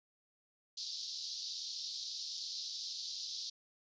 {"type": "band-pass noise", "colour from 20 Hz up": "pink", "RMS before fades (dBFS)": -43, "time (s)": [0.77, 3.5], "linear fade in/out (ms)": 5, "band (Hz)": [3900, 5600], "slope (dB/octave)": 48, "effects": ["resampled to 16000 Hz"]}